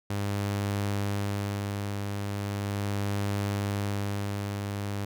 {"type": "tone with tremolo", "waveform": "sawtooth", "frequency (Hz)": 101, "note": "G#2", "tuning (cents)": -48, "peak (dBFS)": -23, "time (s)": [0.1, 5.05], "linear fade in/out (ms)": 5, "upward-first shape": "sine", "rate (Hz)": 0.38, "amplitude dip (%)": 35, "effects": []}